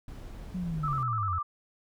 brown noise, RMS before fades -42 dBFS, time 0.08-1.03 s, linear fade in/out 2 ms
sine linear sweep, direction down, 186.6 to 82.41 Hz, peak -30 dBFS, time 0.54-1.39 s, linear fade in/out 10 ms
sine tone with vibrato, 1244.5 Hz, D#6, in tune, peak -29 dBFS, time 0.83-1.43 s, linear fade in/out 10 ms, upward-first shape square, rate 10 Hz, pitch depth 83 cents each way
effects none

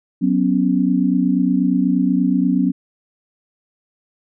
sine chord, F# suspended fourth, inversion none, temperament equal with one note detuned, 185 / 248.8 / 277.2 Hz, F#3 / B3 / C#4, 0 / +13 / 0 cents, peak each -18 dBFS, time 0.21-2.72 s, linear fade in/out 20 ms, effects none

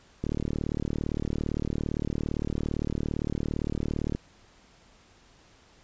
click train, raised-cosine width 3 ms, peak -16 dBFS, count 148, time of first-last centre 0.24-4.15 s, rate 37.6 Hz, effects pink hiss -58 dBFS RMS until 5.83 s + resampled to 16000 Hz

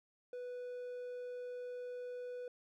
triangle tone, 493.9 Hz, B4, in tune, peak -40 dBFS, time 0.33-2.48 s, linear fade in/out 2 ms, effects none

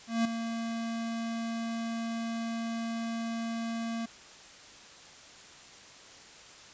square tone with ADSR envelope, 229.1 Hz, A#3, 30 cents flat, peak -24 dBFS, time 0.07-4.06 s, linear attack 180 ms, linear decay 5 ms, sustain -9 dB, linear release 9 ms, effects white hiss -51 dBFS RMS until 6.73 s + resampled to 16000 Hz

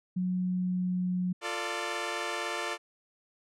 sine tone with pitch glide, 182.6 to 181.34 Hz, F#3 to F#3, -23 to -35 cents, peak -27 dBFS, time 0.16-1.33 s, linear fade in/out 10 ms, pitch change -12 cents, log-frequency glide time 0.38-1.13 s
10% pulse chord, D minor, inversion first, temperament equal with one note detuned, 349.2 / 446.4 / 587.3 Hz, F4 / A4 / D5, 0 / +25 / 0 cents, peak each -28 dBFS, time 1.41-2.78 s, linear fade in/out 50 ms
effects low-pass 8000 Hz 12 dB/octave

